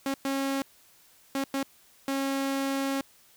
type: tone bursts at uneven times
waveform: sawtooth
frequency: 272.8 Hz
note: C#4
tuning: 28 cents flat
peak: -23 dBFS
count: 5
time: 0.06-0.14 / 0.25-0.62 / 1.35-1.44 / 1.54-1.63 / 2.08-3.01 s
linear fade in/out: 2 ms
effects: white hiss -59 dBFS RMS until 3.36 s